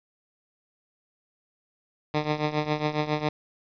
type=tone with tremolo; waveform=10% pulse; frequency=151.2 Hz; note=D#3; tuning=49 cents flat; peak=-13 dBFS; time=2.14-3.29 s; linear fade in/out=2 ms; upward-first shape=triangle; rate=7.3 Hz; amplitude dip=85%; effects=resampled to 11025 Hz + 8-bit

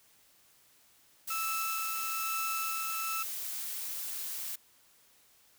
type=noise; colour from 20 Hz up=blue; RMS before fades=-38 dBFS; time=1.27-4.56 s; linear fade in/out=10 ms
type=tone with tremolo; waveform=30% pulse; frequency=1316 Hz; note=E6; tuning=3 cents flat; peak=-30 dBFS; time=1.3-3.23 s; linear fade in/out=5 ms; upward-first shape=sine; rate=1.1 Hz; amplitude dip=30%
effects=white hiss -64 dBFS RMS until 5.58 s

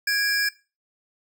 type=tone cluster; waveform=square; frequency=1649 / 2365 / 5190 Hz; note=G#6 / D7 / E8; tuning=-13 / +12 / -28 cents; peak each=-23 / -31 / -28 dBFS; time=0.07-0.49 s; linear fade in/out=5 ms; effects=noise-tail reverb RT60 0.3 s tail -19 dB re dry

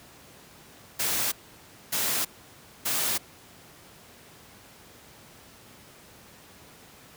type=noise bursts; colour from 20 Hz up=white; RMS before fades=-27 dBFS; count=3; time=0.99-3.18 s; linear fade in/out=10 ms; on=330 ms; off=600 ms; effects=pink hiss -51 dBFS RMS until 7.16 s + high-pass 80 Hz 12 dB/octave

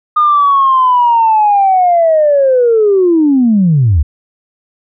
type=linear sweep; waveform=sine; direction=down; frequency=1226 to 66 Hz; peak=-5 dBFS; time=0.16-4.03 s; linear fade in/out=10 ms; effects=tanh soft clip ceiling -1 dBFS

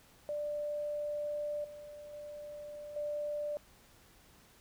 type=tone with level steps; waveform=sine; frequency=591 Hz; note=D5; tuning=11 cents sharp; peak=-34 / -46 / -43 / -34 dBFS; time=0.29-3.57 s; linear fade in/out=0 ms; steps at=1.64 / 2.13 / 2.96 s; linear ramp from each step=5 ms; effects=pink hiss -62 dBFS RMS until 4.6 s

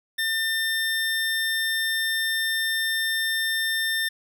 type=tone; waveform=25% pulse; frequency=1800 Hz; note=A6; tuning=39 cents sharp; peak=-19 dBFS; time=0.18-4.09 s; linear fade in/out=10 ms; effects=none

